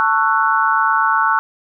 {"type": "chord", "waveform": "sine", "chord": "F# minor seventh", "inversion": "first", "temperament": "just", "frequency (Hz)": [888, 1110, 1332, 1480], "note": ["A5", "C#6", "E6", "F#6"], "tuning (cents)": [16, 2, 18, 0], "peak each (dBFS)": -18, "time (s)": [0, 1.39], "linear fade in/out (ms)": 0, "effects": []}